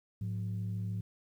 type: tone pair together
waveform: sine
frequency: 106.75 / 180.1 Hz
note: G#2 / F#3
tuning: +48 / -46 cents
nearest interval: major sixth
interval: 906 cents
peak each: -33 / -39 dBFS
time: 0.21-1.01 s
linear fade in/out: 5 ms
effects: tanh soft clip ceiling -28 dBFS + 11-bit